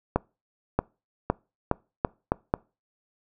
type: accelerating click train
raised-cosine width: 1 ms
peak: -7 dBFS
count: 7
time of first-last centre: 0.16-2.539 s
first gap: 630 ms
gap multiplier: 0.81
effects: noise-tail reverb RT60 0.3 s tail -25 dB re dry